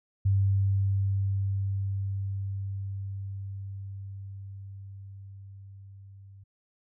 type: tone with level ramp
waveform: sine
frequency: 98 Hz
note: G2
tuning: in tune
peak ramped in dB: -20 to -47 dBFS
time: 0.25-6.44 s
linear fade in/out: 10 ms
effects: none